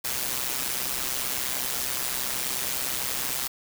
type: noise with amplitude modulation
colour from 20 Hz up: white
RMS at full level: -26 dBFS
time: 0.04-3.48 s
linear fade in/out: 10 ms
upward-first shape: sine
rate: 129 Hz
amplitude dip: 70%
effects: none